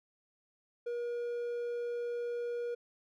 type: tone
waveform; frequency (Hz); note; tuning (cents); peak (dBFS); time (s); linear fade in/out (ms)
triangle; 477.8; A#4; +43; -32; 0.86-2.75; 10
effects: none